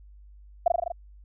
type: tone with echo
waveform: sine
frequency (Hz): 688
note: F5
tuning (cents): -26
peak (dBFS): -15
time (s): 0.66-0.68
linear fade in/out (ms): 5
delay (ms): 40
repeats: 6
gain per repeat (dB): -2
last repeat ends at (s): 0.92
effects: added 50 Hz sine -47 dBFS peak until 1.24 s